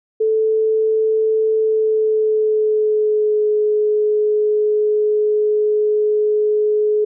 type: tone with pitch glide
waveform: sine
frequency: 438.4 to 423.5 Hz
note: A4 to G#4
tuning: -6 to +34 cents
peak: -13 dBFS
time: 0.2-7.05 s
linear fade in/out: 10 ms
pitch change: -60 cents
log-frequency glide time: 1.57-3.45 s
effects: none